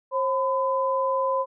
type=tone pair together; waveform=sine; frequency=535 / 1009.9 Hz; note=C5 / B5; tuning=+38 / +38 cents; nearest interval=major seventh; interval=1100 cents; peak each=-24 dBFS; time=0.11-1.46 s; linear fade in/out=50 ms; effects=none